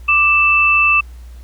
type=tone pair together; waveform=sine; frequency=1179.5 / 2648 Hz; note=D6 / E7; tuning=+7 / +7 cents; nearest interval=octave + major second; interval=1400 cents; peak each=-16 / -10 dBFS; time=0.08-1.01 s; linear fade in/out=10 ms; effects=added 60 Hz sine -32 dBFS peak until 1.43 s + pink hiss -51 dBFS RMS until 1.43 s